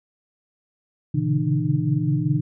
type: tone cluster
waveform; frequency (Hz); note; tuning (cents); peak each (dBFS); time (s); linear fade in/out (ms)
sine; 117.6 / 139 / 144.1 / 162 / 302.5; A#2 / C#3 / D3 / E3 / D#4; +16 / +5 / -33 / -30 / -49; -27 / -23 / -26 / -24 / -27; 1.14-2.41; 10
effects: none